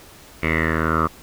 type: tone with low-pass filter sweep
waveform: 10% pulse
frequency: 80.3 Hz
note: E2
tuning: 45 cents flat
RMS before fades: -20 dBFS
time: 0.42-1.08 s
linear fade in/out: 20 ms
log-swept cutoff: 2300 to 1200 Hz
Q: 8.1
effects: pink hiss -45 dBFS RMS until 1.22 s